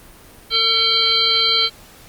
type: harmonic tone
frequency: 451.8 Hz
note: A4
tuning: 46 cents sharp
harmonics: 1 / 3 / 5 / 7 / 9 / 10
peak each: -29 / -25 / -25 / -18 / -17 / -22 dBFS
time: 0.5-1.7 s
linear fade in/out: 50 ms
effects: pink hiss -44 dBFS RMS until 2.08 s + Opus 32 kbps